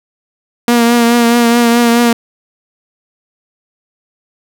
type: tone with vibrato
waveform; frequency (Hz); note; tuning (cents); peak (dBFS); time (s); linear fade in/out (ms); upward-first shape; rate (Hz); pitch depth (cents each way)
sawtooth; 236.1; A#3; +22; -3; 0.68-2.13; 2; triangle; 4.7; 34
effects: none